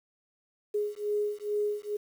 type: beating tone pair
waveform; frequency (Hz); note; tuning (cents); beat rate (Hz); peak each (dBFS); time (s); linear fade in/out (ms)
sine; 415.3 / 417.6; G#4 / G#4; 0 / +10; 2.3; -31 / -31; 0.74-1.97; 10
effects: 9-bit